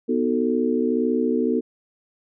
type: chord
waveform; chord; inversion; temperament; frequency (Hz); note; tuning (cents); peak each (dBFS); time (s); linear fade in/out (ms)
sine; B dominant seventh; none; just; 246.9 / 308.7 / 370.4 / 444.5; B3 / D#4 / F#4 / A4; 0 / -14 / +2 / +18; -22 / -26 / -26 / -24; 0.08-1.61; 20
effects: none